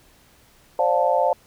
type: chord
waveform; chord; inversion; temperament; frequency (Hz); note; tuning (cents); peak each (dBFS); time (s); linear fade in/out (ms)
sine; D minor seventh; third; just; 528.6 / 587.3 / 704.8 / 881; C5 / D5 / F5 / A5; +18 / 0 / +16 / +2; -22; 0.79-1.33; 2
effects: pink hiss -55 dBFS RMS until 1.46 s

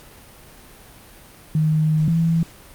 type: tone pair in turn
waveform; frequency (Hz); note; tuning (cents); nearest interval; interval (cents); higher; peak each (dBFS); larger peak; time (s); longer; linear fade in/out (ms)
sine; 155.56 / 165.05; D#3 / E3; 0 / +2; minor second; 102; second; -15 / -15; neither; 1.55-2.08 / 2.08-2.43; first; 2
effects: pink hiss -45 dBFS RMS until 2.74 s + Opus 48 kbps

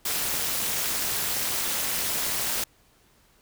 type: noise with amplitude modulation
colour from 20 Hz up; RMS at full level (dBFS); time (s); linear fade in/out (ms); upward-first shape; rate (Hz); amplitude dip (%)
white; -24; 0.05-2.64; 5; sine; 281; 80
effects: pink hiss -61 dBFS RMS until 3.41 s

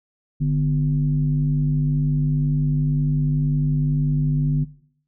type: tone with frequency modulation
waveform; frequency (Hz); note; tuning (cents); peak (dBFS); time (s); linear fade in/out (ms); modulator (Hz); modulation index
sine; 147.6; D3; +9; -17; 0.4-4.65; 20; 102; 0.61
effects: noise-tail reverb RT60 0.6 s tail -18 dB re dry

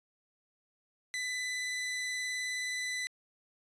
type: tone with vibrato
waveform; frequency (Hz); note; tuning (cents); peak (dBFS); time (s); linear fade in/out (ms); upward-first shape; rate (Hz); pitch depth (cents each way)
sawtooth; 1999; B6; +20; -30; 1.14-3.07; 0; sine; 19; 11
effects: resampled to 22050 Hz

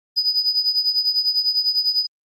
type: tone with tremolo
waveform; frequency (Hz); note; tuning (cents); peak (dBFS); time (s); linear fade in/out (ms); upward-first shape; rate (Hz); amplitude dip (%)
sine; 4978; D#8; 0; -12; 0.16-2.07; 20; triangle; 10; 85
effects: tanh soft clip ceiling -11 dBFS + Opus 24 kbps

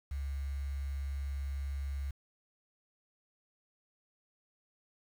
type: tone with quantisation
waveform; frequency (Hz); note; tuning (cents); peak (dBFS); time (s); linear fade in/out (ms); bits
sine; 69.3; C#2; 0; -34; 0.11-2.11; 5; 9
effects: none

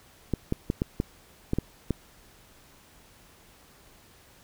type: clicks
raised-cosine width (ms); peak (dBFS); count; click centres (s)
3; -12; 8; 0.337 / 0.524 / 0.701 / 0.819 / 1.001 / 1.534 / 1.586 / 1.907
effects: pink hiss -56 dBFS RMS until 4.43 s

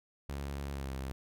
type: tone with pitch glide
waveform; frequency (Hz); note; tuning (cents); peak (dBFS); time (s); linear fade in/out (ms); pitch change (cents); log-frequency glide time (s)
sawtooth; 69.9 to 66.63; C#2 to C2; +15 to +32; -33; 0.29-1.12; 0; -83; 0.72-0.91
effects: none

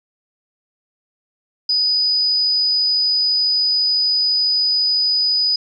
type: tone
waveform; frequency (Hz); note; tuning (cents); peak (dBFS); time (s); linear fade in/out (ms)
sine; 4973; D#8; -2; -14; 1.69-5.56; 5
effects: none

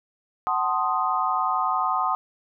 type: chord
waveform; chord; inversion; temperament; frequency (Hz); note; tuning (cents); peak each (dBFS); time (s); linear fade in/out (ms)
sine; F# diminished seventh; none; equal with one note detuned; 749 / 880 / 1046.5 / 1244.5; F#5 / A5 / C6 / Eb6; +21 / 0 / 0 / 0; -27 / -29 / -26 / -25; 0.47-2.15; 0
effects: none

